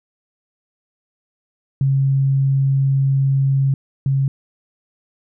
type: tone pair in turn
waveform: sine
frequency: 136.2 / 136.2 Hz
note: C#3 / C#3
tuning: -30 / -30 cents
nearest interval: unison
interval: 0 cents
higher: neither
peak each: -13 / -14 dBFS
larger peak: first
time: 1.81-3.74 / 4.06-4.28 s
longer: first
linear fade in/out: 2 ms
effects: none